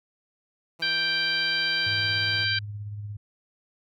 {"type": "tone with vibrato", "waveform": "10% pulse", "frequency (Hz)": 164.81, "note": "E3", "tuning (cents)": 0, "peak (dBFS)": -33, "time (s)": [0.79, 2.45], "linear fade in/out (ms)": 10, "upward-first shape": "triangle", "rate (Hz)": 15, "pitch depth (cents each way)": 23}
{"type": "harmonic tone", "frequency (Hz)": 784, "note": "G5", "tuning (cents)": 0, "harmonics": [2, 3, 4, 5, 6], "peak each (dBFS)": [-27, -31, -30, -32, -29], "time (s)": [0.82, 2.59], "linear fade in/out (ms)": 5}
{"type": "tone with tremolo", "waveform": "sine", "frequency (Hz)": 103.6, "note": "G#2", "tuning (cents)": -4, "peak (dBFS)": -31, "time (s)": [1.86, 3.17], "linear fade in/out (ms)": 10, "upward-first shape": "sine", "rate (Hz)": 17, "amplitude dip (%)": 35}
{"effects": []}